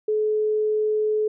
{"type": "tone", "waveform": "sine", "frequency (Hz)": 428.3, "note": "A4", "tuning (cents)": -47, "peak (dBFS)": -19, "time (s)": [0.08, 1.28], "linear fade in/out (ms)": 5, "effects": []}